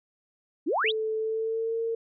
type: exponential sweep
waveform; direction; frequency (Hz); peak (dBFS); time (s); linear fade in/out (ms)
sine; up; 259.5 to 4090; -23; 0.66-0.92; 20
type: tone with pitch glide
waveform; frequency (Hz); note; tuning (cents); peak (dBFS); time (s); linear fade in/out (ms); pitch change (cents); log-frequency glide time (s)
sine; 438.1 to 456.2; A4 to A#4; -7 to -37; -26; 0.84-1.95; 5; +70; 1.17-1.79
effects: none